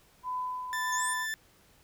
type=tone with tremolo; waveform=sine; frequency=1005 Hz; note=B5; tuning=30 cents sharp; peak=-30 dBFS; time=0.23-1.27 s; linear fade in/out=50 ms; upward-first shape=triangle; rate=1.7 Hz; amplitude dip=50%
type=tone with vibrato; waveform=40% pulse; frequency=1764 Hz; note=A6; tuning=4 cents sharp; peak=-31 dBFS; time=0.73-1.34 s; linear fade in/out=0 ms; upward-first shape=triangle; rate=8.4 Hz; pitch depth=8 cents each way
type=exponential sweep; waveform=sine; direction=up; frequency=6330 to 9670 Hz; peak=-33 dBFS; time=0.92-1.14 s; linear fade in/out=10 ms
effects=pink hiss -62 dBFS RMS until 1.83 s